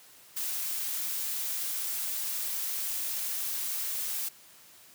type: noise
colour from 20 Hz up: blue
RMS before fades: -33 dBFS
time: 0.36-4.29 s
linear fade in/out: 10 ms
effects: white hiss -55 dBFS RMS until 4.94 s + high-pass 80 Hz 12 dB/octave